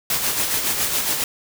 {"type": "noise with tremolo", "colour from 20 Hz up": "white", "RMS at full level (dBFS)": -20, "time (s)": [0.1, 1.24], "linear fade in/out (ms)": 2, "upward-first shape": "sine", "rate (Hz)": 7.2, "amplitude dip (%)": 45, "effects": []}